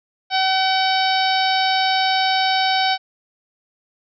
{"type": "harmonic tone", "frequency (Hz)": 760, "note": "F#5", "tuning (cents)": 46, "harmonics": [1, 2, 3, 4, 5, 6, 7], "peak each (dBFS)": [-18, -25, -26, -26, -25, -27, -28], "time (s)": [0.3, 2.98], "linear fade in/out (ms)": 50, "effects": []}